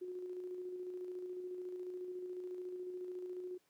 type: tone with tremolo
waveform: sine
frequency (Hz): 363.3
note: F#4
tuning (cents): -32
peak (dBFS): -40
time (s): 0.01-3.58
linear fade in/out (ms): 10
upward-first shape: square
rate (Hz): 14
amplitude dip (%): 30
effects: pink hiss -75 dBFS RMS until 3.69 s + high-pass 200 Hz 12 dB/octave